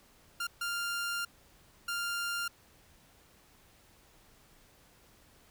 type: tone bursts at uneven times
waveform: sawtooth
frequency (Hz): 1396.9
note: F6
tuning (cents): 0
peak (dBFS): -29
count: 3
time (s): 0.4-0.47 / 0.61-1.25 / 1.88-2.48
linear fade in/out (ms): 5
effects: pink hiss -62 dBFS RMS until 5.5 s